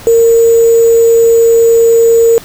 sine tone with sample-and-hold, 459.9 Hz, A#4, 23 cents flat, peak -3 dBFS, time 0.07-2.38 s, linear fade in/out 0 ms, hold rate 7350 Hz, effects pink hiss -32 dBFS RMS until 2.44 s

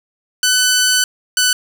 10% pulse tone pair in turn, 1501 / 1494.7 Hz, F#6 / F#6, +24 / +17 cents, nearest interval unison, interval 7 cents, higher first, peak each -3 dBFS, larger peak neither, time 0.43-1.04 / 1.37-1.53 s, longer first, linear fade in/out 2 ms, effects none

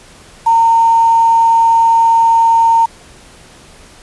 sine tone with quantisation, 915 Hz, A#5, 32 cents flat, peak -6 dBFS, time 0.46-2.86 s, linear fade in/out 10 ms, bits 5, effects pink hiss -40 dBFS RMS until 4.02 s + resampled to 24000 Hz

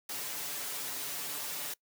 white noise with comb filter, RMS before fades -38 dBFS, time 0.09-1.74 s, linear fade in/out 5 ms, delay 6.9 ms, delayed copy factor +0.8, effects noise-tail reverb RT60 0.1 s tail -23 dB re dry + high-pass 150 Hz 12 dB/octave

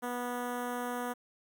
10% pulse tone with notch filter, 244.7 Hz, B3, 16 cents flat, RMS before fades -36 dBFS, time 0.02-1.14 s, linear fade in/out 20 ms, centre 4400 Hz, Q 0.65, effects 11-bit

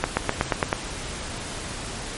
accelerating click train, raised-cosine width 0.5 ms, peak -4 dBFS, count 7, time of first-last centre 0.04-0.729 s, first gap 130 ms, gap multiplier 0.95, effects pink hiss -33 dBFS RMS until 2.17 s + MP3 48 kbps

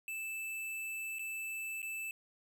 square tone with dropouts, 2637 Hz, E7, in tune, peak -39 dBFS, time 0.08-2.11 s, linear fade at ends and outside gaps 1 ms, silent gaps 1.186-1.193 / 1.819-1.828 s, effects none

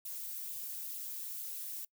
violet noise with flanger, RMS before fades -42 dBFS, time 0.05-1.85 s, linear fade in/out 5 ms, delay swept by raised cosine 0.25 to 5.65 ms, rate 2.2 Hz, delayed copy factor +0.7, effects noise-tail reverb RT60 0.1 s tail -24 dB re dry

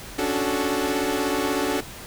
sawtooth chord, D major seventh, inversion third, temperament equal with one note detuned, 277.2 / 293.7 / 370 / 436.5 Hz, C#4 / D4 / F#4 / A4, 0 / 0 / 0 / -14 cents, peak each -24 dBFS, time 0.18-1.81 s, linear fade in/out 10 ms, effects pink hiss -39 dBFS RMS until 2.06 s

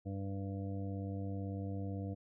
harmonic tone, 98 Hz, G2, in tune, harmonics 1 / 2 / 3 / 5 / 6 / 7, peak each -39 / -44 / -45 / -49 / -57 / -53 dBFS, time 0.05-2.15 s, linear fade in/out 20 ms, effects none

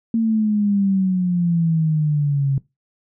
sine exponential sweep, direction down, 229.2 to 135.2 Hz, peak -15 dBFS, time 0.14-2.58 s, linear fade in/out 2 ms, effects noise-tail reverb RT60 0.2 s tail -20 dB re dry

